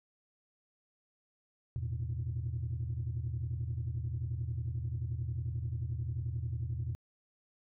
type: chord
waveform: sine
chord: E suspended fourth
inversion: none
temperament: equal with one note detuned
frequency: 82.41 / 112.18 / 123.47 Hz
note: E2 / A2 / B2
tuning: 0 / +34 / 0 cents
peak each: -37 / -37 / -36 dBFS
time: 1.76-6.95 s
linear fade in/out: 0 ms
effects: tanh soft clip ceiling -28 dBFS